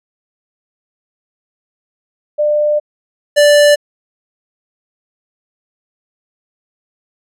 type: tone pair in turn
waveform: sine / square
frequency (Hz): 597 / 586.1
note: D5 / D5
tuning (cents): +28 / -4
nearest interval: unison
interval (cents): 32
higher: first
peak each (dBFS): -10 / -6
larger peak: second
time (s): 2.38-2.8 / 3.36-3.76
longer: first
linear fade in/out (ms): 20
effects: low-pass 11000 Hz 12 dB/octave